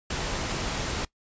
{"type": "noise", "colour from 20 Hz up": "pink", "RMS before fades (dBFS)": -30, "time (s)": [0.1, 1.05], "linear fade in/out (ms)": 5, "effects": ["noise-tail reverb RT60 0.1 s tail -21 dB re dry", "resampled to 16000 Hz"]}